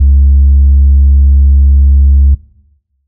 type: tone with tanh clipping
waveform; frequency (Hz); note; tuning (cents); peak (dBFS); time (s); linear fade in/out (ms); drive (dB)
triangle; 69.1; C#2; -5; -3; 0-2.35; 10; 6
effects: noise-tail reverb RT60 1.0 s tail -19 dB re dry